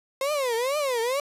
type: tone with vibrato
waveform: 35% pulse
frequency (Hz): 523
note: C5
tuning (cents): -1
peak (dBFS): -22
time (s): 0.21-1.2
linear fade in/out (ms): 2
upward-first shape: triangle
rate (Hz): 2.2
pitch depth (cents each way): 280
effects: resampled to 32000 Hz